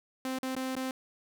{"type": "tone with dropouts", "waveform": "sawtooth", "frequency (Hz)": 260.6, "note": "C4", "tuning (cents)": -7, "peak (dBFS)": -28, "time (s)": [0.25, 0.91], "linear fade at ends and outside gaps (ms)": 2, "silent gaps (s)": [[0.387, 0.43], [0.552, 0.564], [0.754, 0.765]], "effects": []}